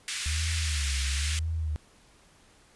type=band-pass noise; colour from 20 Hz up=pink; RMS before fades=-34 dBFS; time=0.08-1.39 s; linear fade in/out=0 ms; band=1800 to 10000 Hz; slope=24 dB/octave
type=tone with vibrato; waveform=sine; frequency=74.2 Hz; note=D2; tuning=18 cents sharp; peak=-27 dBFS; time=0.26-1.76 s; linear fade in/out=0 ms; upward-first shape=sine; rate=1 Hz; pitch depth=160 cents each way
effects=pink hiss -59 dBFS RMS until 2.75 s + resampled to 24000 Hz